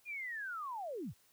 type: linear sweep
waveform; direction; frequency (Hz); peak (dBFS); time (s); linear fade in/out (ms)
sine; down; 2469 to 60.1; -39; 0.05-1.14; 50
effects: white hiss -69 dBFS RMS until 1.32 s